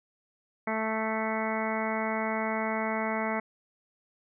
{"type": "harmonic tone", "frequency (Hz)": 220, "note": "A3", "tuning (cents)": 0, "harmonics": [1, 2, 3, 4, 5, 6, 7, 8, 9, 10], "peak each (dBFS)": [-33, -37, -34, -35, -39, -39, -42, -46, -37, -39], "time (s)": [0.67, 3.4], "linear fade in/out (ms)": 5, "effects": []}